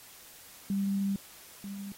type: tone pair in turn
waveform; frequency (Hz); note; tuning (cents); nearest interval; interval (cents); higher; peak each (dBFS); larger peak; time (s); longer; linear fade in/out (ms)
sine; 197.4 / 198.89; G3 / G3; +12 / +25; unison; 13; second; -27 / -37; first; 0.7-1.16 / 1.64-1.92; first; 2
effects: white hiss -52 dBFS RMS until 1.97 s + AAC 48 kbps